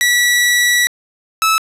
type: tone pair in turn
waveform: sawtooth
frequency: 1946 / 1304.8 Hz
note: B6 / E6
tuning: -26 / -18 cents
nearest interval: perfect fifth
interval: 692 cents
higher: first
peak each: -7 dBFS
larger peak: neither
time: 0.01-0.87 / 1.42-1.58 s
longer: first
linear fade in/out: 0 ms
effects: resampled to 32000 Hz + 7-bit